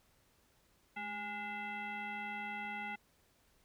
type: tone with frequency modulation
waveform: sine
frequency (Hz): 1436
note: F6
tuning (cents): +48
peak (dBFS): -39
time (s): 0.96-2.96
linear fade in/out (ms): 10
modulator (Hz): 612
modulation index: 1.8
effects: pink hiss -71 dBFS RMS until 3.64 s